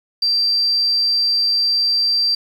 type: tone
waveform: sine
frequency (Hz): 4699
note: D8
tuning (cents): 0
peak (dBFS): -14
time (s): 0.22-2.35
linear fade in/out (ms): 5
effects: 7-bit